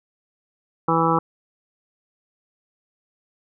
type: harmonic tone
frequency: 164.5 Hz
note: E3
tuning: 3 cents flat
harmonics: 1 / 2 / 3 / 5 / 6 / 7 / 8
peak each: -24 / -24 / -24 / -24 / -24 / -24 / -24 dBFS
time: 0.88-1.19 s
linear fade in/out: 5 ms
effects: none